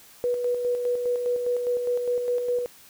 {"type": "tone with tremolo", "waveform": "sine", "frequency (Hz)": 488.7, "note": "B4", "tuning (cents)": -18, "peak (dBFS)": -21, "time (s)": [0.24, 2.66], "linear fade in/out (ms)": 0, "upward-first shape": "square", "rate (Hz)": 4.9, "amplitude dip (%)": 40, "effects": ["white hiss -51 dBFS RMS until 2.89 s"]}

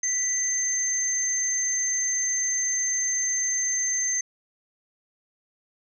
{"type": "tone pair together", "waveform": "sine", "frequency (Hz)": [1975.5, 6286], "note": ["B6", "G8"], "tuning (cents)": [0, 4], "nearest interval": "octave + minor sixth", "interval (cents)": 2004, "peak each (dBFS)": [-33, -23], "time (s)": [0.03, 4.21], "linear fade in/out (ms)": 5, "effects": []}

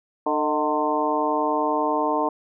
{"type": "harmonic tone with a mistuned harmonic", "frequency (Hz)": 150, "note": "D3", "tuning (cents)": 37, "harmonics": [2, 3, 4, 5, 6, 7], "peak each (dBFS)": [-27, -28, -27, -29, -25, -27], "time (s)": [0.26, 2.29], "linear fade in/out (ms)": 5, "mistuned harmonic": 4, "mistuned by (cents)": 56, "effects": []}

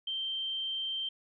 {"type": "tone", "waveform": "sine", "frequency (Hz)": 3136, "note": "G7", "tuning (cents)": 0, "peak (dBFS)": -32, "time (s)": [0.07, 1.09], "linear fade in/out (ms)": 5, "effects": []}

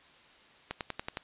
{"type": "accelerating click train", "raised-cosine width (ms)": 0.3, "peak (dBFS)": -18, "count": 6, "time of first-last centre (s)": [0.71, 1.171], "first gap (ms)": 98, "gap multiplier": 0.97, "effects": ["white hiss -58 dBFS RMS until 1.23 s", "resampled to 8000 Hz"]}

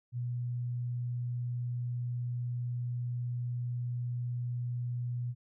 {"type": "tone", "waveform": "sine", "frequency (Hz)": 121.9, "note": "B2", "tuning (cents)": -22, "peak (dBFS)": -32, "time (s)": [0.12, 5.35], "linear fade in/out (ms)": 50, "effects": []}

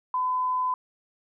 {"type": "tone", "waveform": "sine", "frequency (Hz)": 1011, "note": "B5", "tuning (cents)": 40, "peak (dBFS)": -23, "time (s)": [0.14, 0.74], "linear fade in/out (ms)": 2, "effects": []}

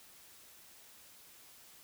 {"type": "silence", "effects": ["white hiss -58 dBFS RMS until 1.83 s"]}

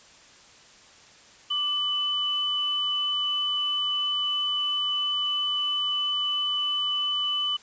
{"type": "tone pair together", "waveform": "sine", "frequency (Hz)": [1174.7, 2999], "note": ["D6", "F#7"], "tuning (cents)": [0, 23], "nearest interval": "octave + major third", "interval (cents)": 1623, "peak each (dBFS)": [-35, -24], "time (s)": [1.5, 7.57], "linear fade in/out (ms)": 10, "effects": ["white hiss -52 dBFS RMS until 7.62 s", "resampled to 16000 Hz"]}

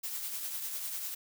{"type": "noise with tremolo", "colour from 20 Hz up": "blue", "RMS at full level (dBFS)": -36, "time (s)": [0.03, 1.15], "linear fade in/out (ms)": 10, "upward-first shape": "triangle", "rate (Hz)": 10, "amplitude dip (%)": 45, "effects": []}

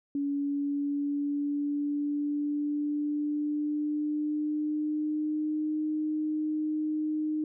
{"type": "tone with pitch glide", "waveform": "sine", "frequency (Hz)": [283.3, 307.2], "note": ["C#4", "D#4"], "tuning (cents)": [38, -22], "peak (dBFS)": -27, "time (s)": [0.15, 7.44], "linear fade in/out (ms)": 2, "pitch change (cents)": 140, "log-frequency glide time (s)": [0.29, 5.79], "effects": []}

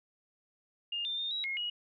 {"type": "tone with pitch steps", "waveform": "sine", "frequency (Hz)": [2825, 3590, 3645, 3863, 2154, 2899], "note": ["F7", "A7", "A#7", "B7", "C7", "F#7"], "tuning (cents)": [19, 34, -40, -39, 50, -36], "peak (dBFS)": -32, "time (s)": [0.92, 1.7], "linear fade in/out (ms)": 5, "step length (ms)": 130, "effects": ["MP3 64 kbps"]}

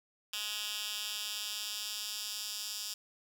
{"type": "tone with high-pass filter sweep", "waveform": "10% pulse", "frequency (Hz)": 209.7, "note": "G#3", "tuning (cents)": 17, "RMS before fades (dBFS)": -39, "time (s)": [0.33, 2.94], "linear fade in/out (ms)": 5, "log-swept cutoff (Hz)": [3100, 4700], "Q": 1.6, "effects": []}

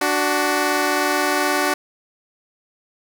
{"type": "tone pair together", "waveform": "10% pulse", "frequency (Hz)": [293.7, 372.8], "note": ["D4", "F#4"], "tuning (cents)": [0, 13], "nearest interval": "major third", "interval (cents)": 413, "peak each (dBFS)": -12, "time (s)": [0.01, 1.74], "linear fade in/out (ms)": 5, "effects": []}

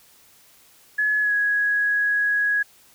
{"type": "tone with pitch glide", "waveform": "sine", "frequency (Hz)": [1700, 1665], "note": ["G#6", "G#6"], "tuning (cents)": [40, 4], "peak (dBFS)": -18, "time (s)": [0.98, 2.63], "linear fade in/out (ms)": 10, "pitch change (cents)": -36, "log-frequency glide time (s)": [1.21, 1.33], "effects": ["white hiss -54 dBFS RMS until 2.94 s"]}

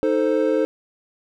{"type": "chord", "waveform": "triangle", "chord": "A diminished", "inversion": "second", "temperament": "equal", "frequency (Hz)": [311.1, 440, 523.3], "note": ["Eb4", "A4", "C5"], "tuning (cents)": [0, 0, 0], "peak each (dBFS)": [-20, -19, -19], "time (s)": [0.03, 0.65], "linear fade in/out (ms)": 0, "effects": []}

